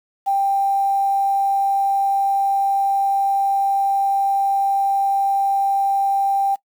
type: tone with quantisation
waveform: sine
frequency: 789 Hz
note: G5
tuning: 11 cents sharp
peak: -15 dBFS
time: 0.26-6.56 s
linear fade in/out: 20 ms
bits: 7
effects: noise-tail reverb RT60 0.1 s tail -20 dB re dry